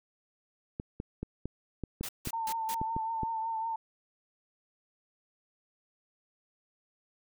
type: clicks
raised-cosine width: 3 ms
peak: -22 dBFS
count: 10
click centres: 0.799 / 1.001 / 1.23 / 1.456 / 1.837 / 2.01 / 2.273 / 2.815 / 2.965 / 3.233 s
type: noise bursts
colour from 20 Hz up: white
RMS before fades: -39 dBFS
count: 4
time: 2.03-2.746 s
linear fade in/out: 5 ms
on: 59 ms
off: 160 ms
type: tone with vibrato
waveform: sine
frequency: 898 Hz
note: A5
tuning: 35 cents sharp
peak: -31 dBFS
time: 2.33-3.76 s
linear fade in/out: 5 ms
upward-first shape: triangle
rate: 5.4 Hz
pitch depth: 41 cents each way
effects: none